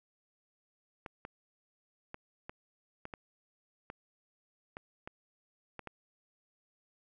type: clicks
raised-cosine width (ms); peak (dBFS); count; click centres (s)
0.5; -27; 11; 1.062 / 1.251 / 2.144 / 2.495 / 3.054 / 3.138 / 3.901 / 4.769 / 5.075 / 5.793 / 5.873
effects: none